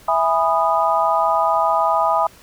sine chord, E major seventh, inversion none, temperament just, 659.3 / 824.1 / 988.9 / 1236.1 Hz, E5 / G#5 / B5 / D#6, 0 / -14 / +2 / -12 cents, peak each -20 dBFS, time 0.08-2.27 s, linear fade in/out 5 ms, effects pink hiss -47 dBFS RMS until 2.42 s

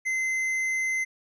triangle tone with tanh clipping, 2062 Hz, C7, 26 cents flat, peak -26 dBFS, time 0.05-1.05 s, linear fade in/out 20 ms, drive 12 dB, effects none

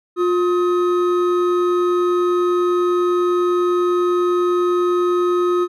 triangle tone pair together, 355 / 1265 Hz, F4 / D#6, +28 / +28 cents, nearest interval octave + minor seventh, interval 2200 cents, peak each -13 / -21 dBFS, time 0.16-5.68 s, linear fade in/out 50 ms, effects none

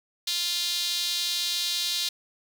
sawtooth tone with high-pass filter, 349.2 Hz, F4, in tune, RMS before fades -28 dBFS, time 0.27-2.09 s, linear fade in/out 5 ms, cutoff 3900 Hz, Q 3.6, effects none

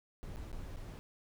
brown noise with dropouts, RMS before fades -44 dBFS, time 0.23-0.99 s, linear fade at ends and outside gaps 0 ms, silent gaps 0.36-0.368 / 0.516-0.529 / 0.762-0.768 s, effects none

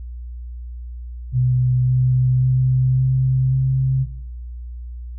sine tone with pitch steps, 126.1 / 127.49 / 128.9 / 130.32 / 131.76 Hz, B2 / C3 / C3 / C3 / C3, +36 / -45 / -26 / -7 / +12 cents, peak -14 dBFS, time 1.32-4.07 s, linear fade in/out 50 ms, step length 550 ms, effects noise-tail reverb RT60 0.9 s tail -19 dB re dry + added 60 Hz sine -29 dBFS peak until 5.18 s

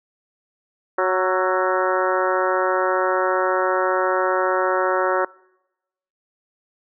harmonic tone with a mistuned harmonic, 185.2 Hz, F#3, 2 cents sharp, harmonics 2 / 3 / 4 / 5 / 6 / 7 / 8 / 9 / 10, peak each -23 / -22 / -28 / -27 / -26 / -25 / -29 / -33 / -33 dBFS, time 0.98-5.25 s, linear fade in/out 5 ms, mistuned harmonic 7, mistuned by +50 cents, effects noise-tail reverb RT60 0.9 s tail -24 dB re dry

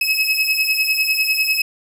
30% pulse beating tone pair, 2564 / 2574 Hz, E7 / E7, -49 / -42 cents, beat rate 10 Hz, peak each -16 dBFS, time 0.01-1.62 s, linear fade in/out 5 ms, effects none

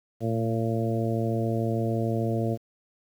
harmonic tone with a mistuned harmonic, 113.4 Hz, A#2, 47 cents flat, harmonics 1 / 2 / 3 / 4 / 5 / 6, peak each -27 / -30 / -32 / -33 / -34 / -35 dBFS, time 0.2-2.58 s, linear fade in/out 50 ms, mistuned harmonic 1, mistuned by +32 cents, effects 9-bit

